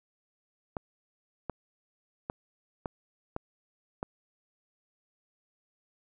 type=clicks; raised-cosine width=1 ms; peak=-19 dBFS; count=6; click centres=0.768 / 1.497 / 2.299 / 2.858 / 3.364 / 4.029 s; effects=none